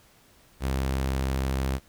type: tone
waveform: sawtooth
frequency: 66.4 Hz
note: C2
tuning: 26 cents sharp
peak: -21 dBFS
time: 0.6-1.8 s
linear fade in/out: 50 ms
effects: pink hiss -58 dBFS RMS until 1.88 s